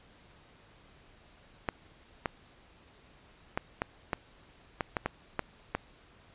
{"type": "clicks", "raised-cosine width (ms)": 0.5, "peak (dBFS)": -14, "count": 10, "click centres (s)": [1.688, 2.258, 3.575, 3.819, 4.132, 4.808, 4.968, 5.06, 5.393, 5.75], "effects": ["pink hiss -59 dBFS RMS until 6.34 s", "resampled to 8000 Hz"]}